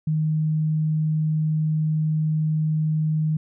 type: tone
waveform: sine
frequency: 155.56 Hz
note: D#3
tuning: in tune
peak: -19 dBFS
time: 0.07-3.37 s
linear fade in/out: 5 ms
effects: none